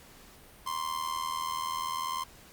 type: tone with amplitude modulation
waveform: 45% pulse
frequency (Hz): 1046.5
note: C6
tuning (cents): 0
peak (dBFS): -28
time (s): 0.66-2.24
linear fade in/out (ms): 10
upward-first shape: sine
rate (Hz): 80.2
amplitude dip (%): 80
effects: pink hiss -54 dBFS RMS until 2.52 s + Opus 48 kbps

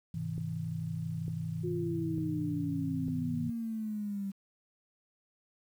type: chord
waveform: sine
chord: Ab augmented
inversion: none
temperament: just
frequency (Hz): 103.83 / 129.78 / 162.23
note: Ab2 / C3 / E3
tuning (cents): 0 / -14 / -27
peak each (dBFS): -40 / -41 / -35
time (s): 0.14-3.5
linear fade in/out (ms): 5
type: click train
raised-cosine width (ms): 3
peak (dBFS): -31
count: 4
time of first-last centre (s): 0.38-3.083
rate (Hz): 1.11
type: exponential sweep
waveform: sine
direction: down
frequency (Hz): 360 to 194.3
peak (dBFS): -33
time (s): 1.63-4.32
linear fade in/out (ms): 20
effects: 10-bit

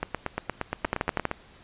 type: two click trains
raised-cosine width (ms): 0.5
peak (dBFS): -9 / -12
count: 6 / 12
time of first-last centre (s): 0.85-1.253 / 0.03-1.314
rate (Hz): 12.4 / 8.57
effects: pink hiss -53 dBFS RMS until 1.63 s + resampled to 8000 Hz

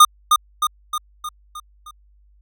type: tone with echo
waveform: square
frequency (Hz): 1224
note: D#6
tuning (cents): -29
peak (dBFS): -6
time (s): 0-0.05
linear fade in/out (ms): 5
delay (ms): 310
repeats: 6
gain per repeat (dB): -5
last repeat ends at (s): 1.91
effects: added 50 Hz sine -51 dBFS peak until 2.41 s

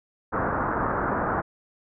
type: low-pass noise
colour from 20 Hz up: white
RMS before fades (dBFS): -26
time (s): 0.32-1.42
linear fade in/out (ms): 20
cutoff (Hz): 1500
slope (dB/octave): 48
effects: none

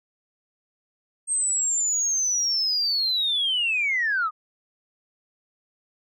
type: linear sweep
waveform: sine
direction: down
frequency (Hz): 8430 to 1201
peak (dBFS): -20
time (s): 1.27-4.31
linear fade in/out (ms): 50
effects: tanh soft clip ceiling -16 dBFS

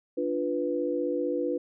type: chord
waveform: sine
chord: B diminished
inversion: first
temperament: equal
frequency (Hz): 293.7 / 349.2 / 493.9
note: D4 / F4 / B4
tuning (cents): 0 / 0 / 0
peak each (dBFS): -31 / -31 / -29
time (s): 0.17-1.58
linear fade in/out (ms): 10
effects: none

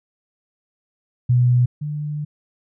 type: tone pair in turn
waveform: sine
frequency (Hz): 123.47 / 148.98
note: B2 / D3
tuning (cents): 0 / +25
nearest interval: minor third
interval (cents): 325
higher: second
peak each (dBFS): -12 / -23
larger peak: first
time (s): 1.29-1.66 / 1.81-2.25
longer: second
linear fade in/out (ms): 10
effects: none

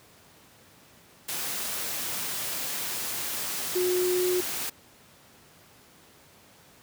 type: tone in noise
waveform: sine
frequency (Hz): 362.3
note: F#4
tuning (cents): -36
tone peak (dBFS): -23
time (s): 3.75-4.41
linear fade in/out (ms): 10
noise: white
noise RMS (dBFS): -32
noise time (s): 1.28-4.7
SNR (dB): +6
effects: pink hiss -55 dBFS RMS until 6.82 s + high-pass 100 Hz 12 dB/octave

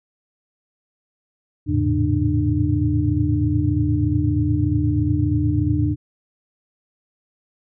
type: tone cluster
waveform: sine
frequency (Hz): 83.2 / 106.4 / 114.8 / 140 / 298.9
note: E2 / G#2 / A#2 / C#3 / D4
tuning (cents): +17 / +42 / -26 / +18 / +31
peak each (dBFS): -22 / -22 / -26 / -25 / -21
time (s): 1.66-5.96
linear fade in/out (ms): 50
effects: none

